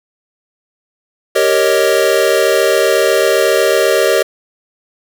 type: chord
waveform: square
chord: Eb dominant seventh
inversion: first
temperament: equal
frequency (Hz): 392 / 466.2 / 554.4 / 622.3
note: G4 / Bb4 / Db5 / Eb5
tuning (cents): 0 / 0 / 0 / 0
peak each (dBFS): -16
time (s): 1.35-4.23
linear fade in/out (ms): 10
effects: none